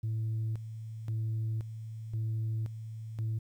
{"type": "tone with tremolo", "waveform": "sine", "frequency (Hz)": 110.9, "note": "A2", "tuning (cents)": 14, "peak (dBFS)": -28, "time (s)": [0.03, 3.39], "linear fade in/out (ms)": 10, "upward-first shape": "square", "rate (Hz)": 0.95, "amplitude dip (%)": 70, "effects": ["tanh soft clip ceiling -28 dBFS", "11-bit"]}